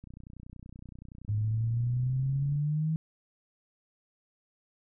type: click train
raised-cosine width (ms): 5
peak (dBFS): -34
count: 78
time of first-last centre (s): 0.04-2.556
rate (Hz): 30.6
type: exponential sweep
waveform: sine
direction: up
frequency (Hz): 103.83 to 160.8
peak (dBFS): -26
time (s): 1.29-2.96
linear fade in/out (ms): 0
effects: none